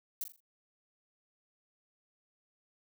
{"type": "noise with echo", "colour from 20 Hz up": "violet", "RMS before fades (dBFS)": -36, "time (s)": [0.21, 0.24], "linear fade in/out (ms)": 2, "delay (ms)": 41, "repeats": 4, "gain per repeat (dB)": -9, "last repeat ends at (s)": 0.404, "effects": []}